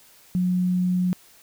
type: tone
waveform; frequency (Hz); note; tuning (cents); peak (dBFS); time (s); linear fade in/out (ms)
sine; 181.1; F#3; -37; -19; 0.35-1.13; 0
effects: white hiss -53 dBFS RMS until 1.42 s